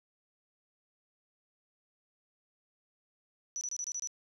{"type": "tone bursts", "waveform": "sine", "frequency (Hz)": 5920, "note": "F#8", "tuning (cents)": 0, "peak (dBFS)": -34, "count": 7, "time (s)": [3.56, 4.073], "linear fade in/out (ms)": 0, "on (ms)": 51, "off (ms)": 26, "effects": []}